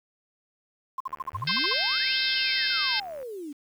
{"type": "tone bursts", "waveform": "sine", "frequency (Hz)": 1054, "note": "C6", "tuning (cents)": 12, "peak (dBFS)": -27, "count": 11, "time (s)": [0.98, 1.734], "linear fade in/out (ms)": 5, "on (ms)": 24, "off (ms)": 49}
{"type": "click train", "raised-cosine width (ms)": 0.5, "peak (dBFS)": -35, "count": 163, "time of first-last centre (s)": [1.08, 3.229], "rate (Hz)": 75.4}
{"type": "exponential two-way sweep", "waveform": "sine", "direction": "up then down", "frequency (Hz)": [82.41, 4186, 276.6], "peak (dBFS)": -34, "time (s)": [1.33, 3.53], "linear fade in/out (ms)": 10, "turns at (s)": 2.21}
{"type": "harmonic tone", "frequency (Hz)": 523.3, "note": "C5", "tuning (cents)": 0, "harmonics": [3, 4, 5, 6, 7, 8, 9, 10], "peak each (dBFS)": [-32, -32, -32, -32, -32, -32, -32, -32], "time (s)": [1.47, 3], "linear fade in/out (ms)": 5}
{"effects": ["9-bit"]}